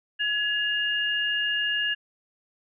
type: tone pair together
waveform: sine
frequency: 1683.3 / 2831 Hz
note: G#6 / F7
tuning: +23 / +23 cents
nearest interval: major sixth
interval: 900 cents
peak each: -26 dBFS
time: 0.19-1.95 s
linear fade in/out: 20 ms
effects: none